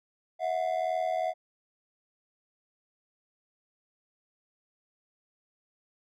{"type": "ring-modulated tone", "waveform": "triangle", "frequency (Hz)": 688, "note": "F5", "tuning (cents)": -26, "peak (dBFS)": -22, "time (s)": [0.39, 1.34], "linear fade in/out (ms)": 50, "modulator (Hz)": 41.2, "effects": []}